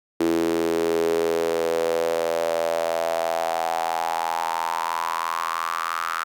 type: tone with high-pass filter sweep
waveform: sawtooth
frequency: 83 Hz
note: E2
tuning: 12 cents sharp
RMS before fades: -24 dBFS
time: 0.2-6.24 s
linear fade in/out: 5 ms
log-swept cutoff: 340 to 1300 Hz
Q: 6.4
effects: none